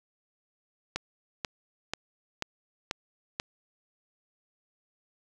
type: click train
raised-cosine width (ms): 0.2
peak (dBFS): -13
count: 6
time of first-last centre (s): 0.96-3.399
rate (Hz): 2.05
effects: none